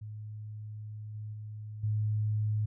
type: tone with level steps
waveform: sine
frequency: 106.7 Hz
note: G#2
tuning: 47 cents sharp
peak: -39 / -37 / -39 / -27 dBFS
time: 0.01-2.66 s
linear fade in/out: 10 ms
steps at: 1.14 / 1.33 / 1.83 s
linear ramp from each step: 10 ms
effects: none